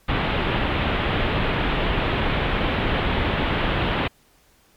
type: low-pass noise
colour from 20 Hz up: pink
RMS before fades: -22 dBFS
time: 0.08-4.08 s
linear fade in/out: 10 ms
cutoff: 3500 Hz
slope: 48 dB/octave
effects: pink hiss -58 dBFS RMS until 4.76 s + MP3 96 kbps